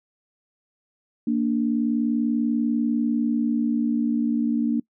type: tone pair together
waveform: sine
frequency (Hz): 231.8 / 292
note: A#3 / D4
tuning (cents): -10 / -10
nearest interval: major third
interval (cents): 400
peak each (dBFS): -21 / -24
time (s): 1.27-4.8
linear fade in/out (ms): 5
effects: noise-tail reverb RT60 0.1 s tail -24 dB re dry